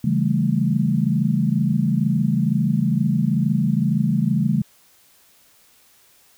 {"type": "chord", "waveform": "sine", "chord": "A dominant seventh", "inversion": "first", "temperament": "equal with one note detuned", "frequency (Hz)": [138.59, 164.81, 197.82, 220], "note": ["C#3", "E3", "G3", "A3"], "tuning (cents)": [0, 0, 16, 0], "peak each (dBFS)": -22, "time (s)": [0.04, 4.62], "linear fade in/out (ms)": 5, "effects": ["white hiss -55 dBFS RMS until 6.37 s"]}